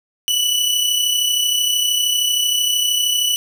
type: tone pair together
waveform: sawtooth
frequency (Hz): 2960 / 2993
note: F#7 / F#7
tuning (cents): 0 / +19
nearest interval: unison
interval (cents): 19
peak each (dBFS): -13 / -20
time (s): 0.28-3.36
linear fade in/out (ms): 0
effects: none